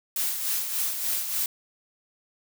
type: noise with tremolo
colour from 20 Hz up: blue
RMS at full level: -26 dBFS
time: 0.16-1.46 s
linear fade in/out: 2 ms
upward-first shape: sine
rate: 3.4 Hz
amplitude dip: 50%
effects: none